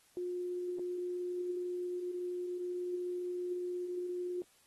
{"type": "tone with dropouts", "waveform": "sine", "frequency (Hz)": 357.4, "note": "F4", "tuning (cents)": 40, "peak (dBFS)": -35, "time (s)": [0.17, 4.42], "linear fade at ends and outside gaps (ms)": 1, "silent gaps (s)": [0.787, 0.794], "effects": ["white hiss -67 dBFS RMS until 4.66 s", "AAC 32 kbps"]}